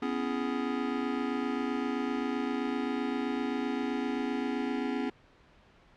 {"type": "chord", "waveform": "square", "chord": "C# minor seventh", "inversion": "third", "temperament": "just", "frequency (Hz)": [249.5, 277.2, 332.6, 415.8], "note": ["B3", "C#4", "E4", "G#4"], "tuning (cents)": [18, 0, 16, 2], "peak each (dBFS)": [-34, -35, -40, -38], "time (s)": [0.02, 5.1], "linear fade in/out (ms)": 5, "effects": ["pink hiss -60 dBFS RMS until 5.96 s", "low-pass 3000 Hz 12 dB/octave"]}